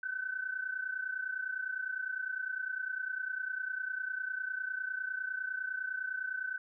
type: tone pair together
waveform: sine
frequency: 1510 / 1539.9 Hz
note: F#6 / G6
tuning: +35 / -31 cents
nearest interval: unison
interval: 34 cents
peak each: -36 / -39 dBFS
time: 0.03-6.58 s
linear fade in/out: 5 ms
effects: none